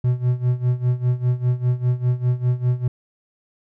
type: tone with tremolo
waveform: triangle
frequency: 124.2 Hz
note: B2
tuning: 10 cents sharp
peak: -12 dBFS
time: 0.04-2.88 s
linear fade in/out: 5 ms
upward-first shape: sine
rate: 5 Hz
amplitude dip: 85%
effects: none